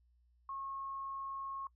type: tone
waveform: sine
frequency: 1088 Hz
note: C#6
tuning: 33 cents flat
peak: -40 dBFS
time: 0.49-1.67 s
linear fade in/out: 2 ms
effects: noise-tail reverb RT60 0.1 s tail -22 dB re dry + added 60 Hz sine -67 dBFS peak until 1.75 s